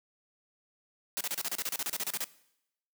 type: noise bursts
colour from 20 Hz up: white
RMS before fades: -33 dBFS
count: 16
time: 1.17-2.242 s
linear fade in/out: 0 ms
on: 37 ms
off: 32 ms
effects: noise-tail reverb RT60 0.8 s tail -19 dB re dry + high-pass 200 Hz 12 dB/octave